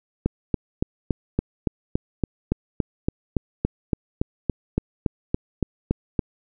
click train, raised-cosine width 3 ms, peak -7 dBFS, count 22, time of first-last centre 0.26-6.192 s, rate 3.54 Hz, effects none

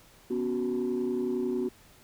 sine chord, B suspended second, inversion none, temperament just, 246.9 / 277.8 / 370.4 Hz, B3 / C#4 / F#4, 0 / +4 / +2 cents, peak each -30 / -34 / -28 dBFS, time 0.3-1.69 s, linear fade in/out 10 ms, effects tanh soft clip ceiling -22 dBFS + pink hiss -57 dBFS RMS until 2.03 s

